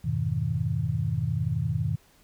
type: chord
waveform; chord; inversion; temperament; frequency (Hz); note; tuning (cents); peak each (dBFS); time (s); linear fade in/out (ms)
sine; F half-diminished seventh; none; just; 87.31 / 104.77 / 125.72 / 157.15; F2 / Ab2 / Cb3 / Eb3; 0 / +16 / +31 / +18; -33 / -30 / -29 / -29; 0.04-1.96; 10
effects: pink hiss -60 dBFS RMS until 2.23 s